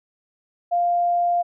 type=tone; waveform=sine; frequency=698.5 Hz; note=F5; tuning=in tune; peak=-17 dBFS; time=0.71-1.43 s; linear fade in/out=20 ms; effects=none